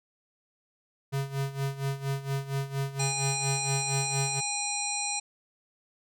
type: tone with tremolo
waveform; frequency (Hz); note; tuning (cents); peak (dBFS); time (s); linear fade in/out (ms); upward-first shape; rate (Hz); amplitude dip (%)
square; 137.4; C#3; -15; -27; 1.12-4.41; 20; sine; 4.3; 80
type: harmonic tone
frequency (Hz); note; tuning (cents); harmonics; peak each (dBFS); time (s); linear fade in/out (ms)
818; G#5; -26; 1 / 3 / 5 / 7 / 9 / 10; -36 / -36 / -36 / -36 / -36 / -36; 2.99-5.2; 10
effects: none